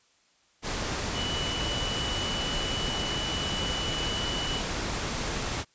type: tone in noise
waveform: sine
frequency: 2960 Hz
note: F#7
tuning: in tune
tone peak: -32 dBFS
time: 1.13-4.63 s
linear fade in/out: 50 ms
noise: pink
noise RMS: -31 dBFS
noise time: 0.62-5.65 s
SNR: -4 dB
effects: white hiss -65 dBFS RMS until 5.74 s + resampled to 16000 Hz